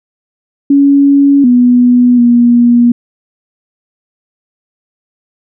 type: tone with pitch steps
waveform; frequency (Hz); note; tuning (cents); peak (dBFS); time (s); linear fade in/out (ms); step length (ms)
sine; 280.5 / 245.6 / 239.4; C#4 / B3 / A#3; +21 / -9 / +46; -3; 0.7-2.92; 5; 740
effects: none